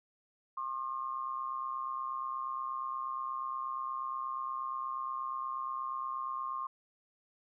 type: tone pair together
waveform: sine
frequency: 1069 / 1197.4 Hz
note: C6 / D6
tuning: +37 / +33 cents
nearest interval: major second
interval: 196 cents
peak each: -36 / -40 dBFS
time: 0.57-6.67 s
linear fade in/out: 5 ms
effects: none